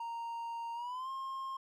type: tone with pitch glide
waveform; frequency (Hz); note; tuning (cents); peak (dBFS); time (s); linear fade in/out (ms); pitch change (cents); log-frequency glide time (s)
triangle; 929 to 1067.1; A#5 to C6; -6 to +34; -36; 0-1.57; 5; +240; 0.74-1.1
effects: none